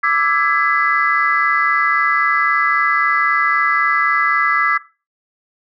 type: chord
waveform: sine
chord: E dominant seventh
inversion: third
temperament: equal with one note detuned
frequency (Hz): 1174.7 / 1318.5 / 1661.2 / 2009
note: D6 / E6 / G#6 / B6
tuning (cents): 0 / 0 / 0 / +29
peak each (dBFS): -18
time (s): 0.03-4.78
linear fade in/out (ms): 10
effects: noise-tail reverb RT60 0.3 s tail -17 dB re dry + tanh soft clip ceiling -3 dBFS